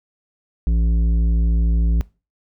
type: tone with tanh clipping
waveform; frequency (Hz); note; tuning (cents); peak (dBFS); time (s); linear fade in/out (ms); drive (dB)
triangle; 56.6; A1; +50; -16; 0.67-2.01; 0; 14
effects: noise-tail reverb RT60 0.3 s tail -21 dB re dry